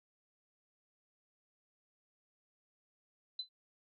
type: tone with exponential decay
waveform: sine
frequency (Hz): 4026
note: B7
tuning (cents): +33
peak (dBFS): -33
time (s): 3.39-3.49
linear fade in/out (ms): 5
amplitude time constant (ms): 20
effects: none